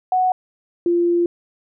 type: tone pair in turn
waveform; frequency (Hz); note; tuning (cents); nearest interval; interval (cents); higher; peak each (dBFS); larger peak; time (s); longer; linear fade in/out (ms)
sine; 740 / 345.7; F#5 / F4; 0 / -18; octave + minor second; 1318; first; -14; neither; 0.12-0.32 / 0.86-1.26; second; 2
effects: none